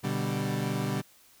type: chord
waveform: 30% pulse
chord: G major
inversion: first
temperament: equal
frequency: 123.47 / 146.83 / 196 Hz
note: B2 / D3 / G3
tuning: 0 / 0 / 0 cents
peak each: -30 dBFS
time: 0.03-1.02 s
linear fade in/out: 20 ms
effects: white hiss -59 dBFS RMS until 1.4 s